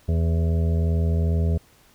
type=harmonic tone with a mistuned harmonic; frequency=82.41 Hz; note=E2; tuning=in tune; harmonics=1 / 2 / 3 / 5 / 6 / 7 / 8; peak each=-19 / -26 / -35 / -34 / -39 / -41 / -40 dBFS; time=0.08-1.58 s; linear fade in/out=10 ms; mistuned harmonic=7; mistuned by=-22 cents; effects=pink hiss -56 dBFS RMS until 1.94 s